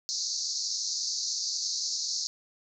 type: band-pass noise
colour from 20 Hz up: pink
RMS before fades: -32 dBFS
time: 0.09-2.27 s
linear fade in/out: 0 ms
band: 4200 to 6700 Hz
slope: 96 dB/octave
effects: none